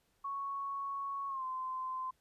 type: tone with pitch glide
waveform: sine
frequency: 1108.7 to 1034.5 Hz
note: C#6 to C6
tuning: 0 to -20 cents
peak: -36 dBFS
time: 0.24-2.11 s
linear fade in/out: 10 ms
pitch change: -120 cents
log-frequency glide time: 1.28-1.44 s
effects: pink hiss -75 dBFS RMS until 2.2 s + resampled to 32000 Hz